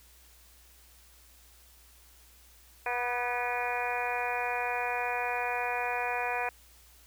harmonic tone with a mistuned harmonic, 243.6 Hz, B3, 24 cents flat, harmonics 2 / 3 / 4 / 5 / 6 / 7 / 8 / 9 / 10, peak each -38 / -34 / -36 / -44 / -40 / -39 / -41 / -43 / -36 dBFS, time 2.86-6.49 s, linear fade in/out 2 ms, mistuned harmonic 6, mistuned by +41 cents, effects added 60 Hz sine -59 dBFS peak until 7.06 s + white hiss -59 dBFS RMS until 7.06 s

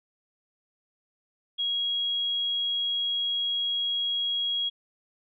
sine tone, 3300 Hz, G#7, 12 cents flat, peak -25 dBFS, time 1.58-4.7 s, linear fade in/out 20 ms, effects none

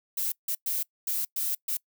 violet noise bursts at uneven times, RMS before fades -29 dBFS, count 6, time 0.17-0.32 / 0.48-0.55 / 0.66-0.83 / 1.07-1.25 / 1.36-1.55 / 1.68-1.77 s, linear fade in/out 5 ms, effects noise-tail reverb RT60 0.1 s tail -24 dB re dry

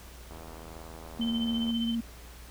click train, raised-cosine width 1 ms, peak -32 dBFS, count 114, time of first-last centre 0.31-1.705 s, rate 81 Hz
sine tone with vibrato, 231 Hz, A#3, 16 cents flat, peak -27 dBFS, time 1.19-2.01 s, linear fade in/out 10 ms, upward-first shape triangle, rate 16 Hz, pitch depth 26 cents each way
sine tone with tremolo, 3081 Hz, G7, 31 cents flat, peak -32 dBFS, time 1.21-1.95 s, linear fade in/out 5 ms, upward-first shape sine, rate 15 Hz, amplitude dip 70%
effects added 59 Hz sine -47 dBFS peak until 2.5 s + pink hiss -51 dBFS RMS until 2.5 s

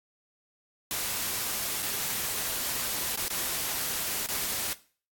white noise with dropouts, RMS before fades -31 dBFS, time 0.91-4.73 s, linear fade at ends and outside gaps 0 ms, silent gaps 1.822-1.827 / 3.158-3.174 / 3.281-3.304 / 4.262-4.287 s, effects noise-tail reverb RT60 0.4 s tail -17 dB re dry + AAC 64 kbps

